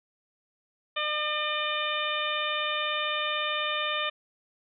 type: harmonic tone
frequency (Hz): 603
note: D5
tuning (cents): +46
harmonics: 1 / 2 / 3 / 4 / 5 / 6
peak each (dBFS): -35 / -32 / -35 / -34 / -34 / -34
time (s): 0.96-4.1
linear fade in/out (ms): 10
effects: none